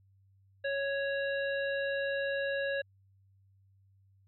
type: harmonic tone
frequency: 554.4 Hz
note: C#5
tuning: in tune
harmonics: 1 / 3 / 5 / 7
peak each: -32 / -35 / -44 / -47 dBFS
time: 0.64-2.82 s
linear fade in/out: 10 ms
effects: added 97 Hz sine -62 dBFS peak until 4.27 s